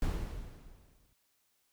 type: noise with exponential decay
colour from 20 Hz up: brown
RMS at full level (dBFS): -30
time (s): 0.02-1.13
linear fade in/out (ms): 2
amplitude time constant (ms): 240
effects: white hiss -75 dBFS RMS until 1.72 s